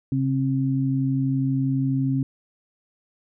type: tone pair together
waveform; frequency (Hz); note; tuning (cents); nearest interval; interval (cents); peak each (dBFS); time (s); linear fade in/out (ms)
sine; 135.1 / 267.3; C#3 / C4; -44 / +37; octave; 1181; -22 / -23; 0.12-2.23; 2
effects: none